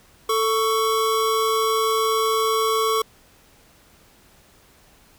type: tone pair together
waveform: square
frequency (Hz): 442.9 / 1116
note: A4 / C#6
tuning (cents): +11 / +11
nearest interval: octave + major third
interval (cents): 1600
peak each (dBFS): -22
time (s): 0.29-3.02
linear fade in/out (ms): 5
effects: pink hiss -54 dBFS RMS until 5.18 s